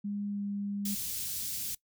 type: tone with pitch glide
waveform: sine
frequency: 203.7 to 201.9 Hz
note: G#3 to G#3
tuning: -33 to -49 cents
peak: -32 dBFS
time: 0.04-0.95 s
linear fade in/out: 10 ms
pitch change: -16 cents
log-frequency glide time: 0.29-0.41 s
type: band-stop noise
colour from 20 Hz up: white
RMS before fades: -36 dBFS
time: 0.85-1.75 s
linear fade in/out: 5 ms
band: 180 to 4100 Hz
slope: 12 dB/octave
effects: noise-tail reverb RT60 0.1 s tail -21 dB re dry